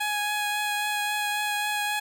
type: tone with vibrato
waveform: 15% pulse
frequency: 834 Hz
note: G#5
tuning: 7 cents sharp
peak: -19 dBFS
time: 0-2 s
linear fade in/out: 10 ms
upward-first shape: triangle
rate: 3.7 Hz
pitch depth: 15 cents each way
effects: none